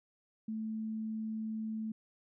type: tone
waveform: sine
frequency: 219.4 Hz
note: A3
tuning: 5 cents flat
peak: -35 dBFS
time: 0.48-1.92 s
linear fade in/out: 5 ms
effects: none

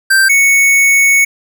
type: tone pair in turn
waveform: square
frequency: 1568 / 2217 Hz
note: G6 / C#7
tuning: 0 / 0 cents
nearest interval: tritone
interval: 600 cents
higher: second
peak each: -7 dBFS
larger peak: neither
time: 0.1-0.29 / 0.29-1.25 s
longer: second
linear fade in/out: 10 ms
effects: none

